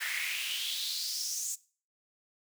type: noise with high-pass filter sweep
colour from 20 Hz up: pink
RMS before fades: -35 dBFS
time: 0-1.56 s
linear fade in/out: 20 ms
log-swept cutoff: 1800 to 7300 Hz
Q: 4.7
effects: noise-tail reverb RT60 0.4 s tail -20 dB re dry